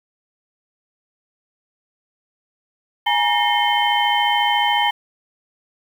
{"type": "tone cluster", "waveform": "sine", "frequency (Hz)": [832, 946, 1825, 2147, 3086], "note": ["G#5", "A#5", "A#6", "C7", "G7"], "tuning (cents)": [3, 25, -37, 44, -28], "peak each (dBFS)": [-19, -21, -25, -25, -21], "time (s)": [3.06, 4.91], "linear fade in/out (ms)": 10, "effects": ["7-bit"]}